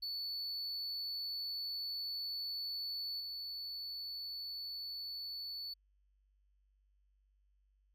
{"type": "tone with level steps", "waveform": "triangle", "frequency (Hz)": 4456, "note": "C#8", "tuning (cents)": 8, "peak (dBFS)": [-37, -40], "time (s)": [0.02, 5.74], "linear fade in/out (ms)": 10, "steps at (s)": 3.2, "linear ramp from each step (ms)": 5, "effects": ["added 49 Hz sine -70 dBFS peak until 7.94 s"]}